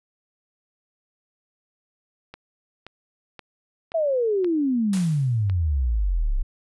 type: click train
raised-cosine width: 0.3 ms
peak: -23 dBFS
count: 7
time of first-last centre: 2.34-5.498 s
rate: 1.9 Hz
type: exponential sweep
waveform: sine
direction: down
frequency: 675 to 30.29 Hz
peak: -19 dBFS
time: 3.94-6.43 s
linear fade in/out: 10 ms
type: noise with exponential decay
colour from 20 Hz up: white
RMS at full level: -32 dBFS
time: 4.93-5.49 s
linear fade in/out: 2 ms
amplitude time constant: 120 ms
effects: resampled to 24000 Hz